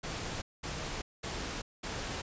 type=noise bursts; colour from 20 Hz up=pink; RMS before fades=-38 dBFS; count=4; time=0.03-2.22 s; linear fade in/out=10 ms; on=390 ms; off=210 ms; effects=resampled to 16000 Hz